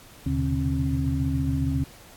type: tone cluster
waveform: sine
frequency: 77 / 121.7 / 128.9 / 143.6 / 269.1 Hz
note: D#2 / B2 / C3 / D3 / C4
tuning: -17 / -25 / -26 / -39 / +49 cents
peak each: -27 / -34 / -33 / -27 / -27 dBFS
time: 0.26-1.84 s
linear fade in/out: 5 ms
effects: pink hiss -49 dBFS RMS until 2.16 s + AAC 64 kbps